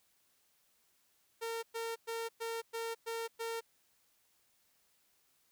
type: tone bursts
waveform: sawtooth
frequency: 457.5 Hz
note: A#4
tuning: 32 cents flat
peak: -33 dBFS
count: 7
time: 1.41-3.61 s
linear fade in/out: 20 ms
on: 220 ms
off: 110 ms
effects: white hiss -73 dBFS RMS until 5.51 s